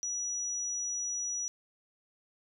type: tone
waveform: sine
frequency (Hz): 5850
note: F#8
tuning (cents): -21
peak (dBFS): -32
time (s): 0.03-1.48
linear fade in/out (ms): 0
effects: none